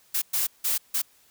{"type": "noise bursts at uneven times", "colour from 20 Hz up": "blue", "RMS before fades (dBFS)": -25, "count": 4, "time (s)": [[0.14, 0.22], [0.33, 0.47], [0.64, 0.78], [0.94, 1.02]], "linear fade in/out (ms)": 10, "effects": ["white hiss -60 dBFS RMS until 1.3 s"]}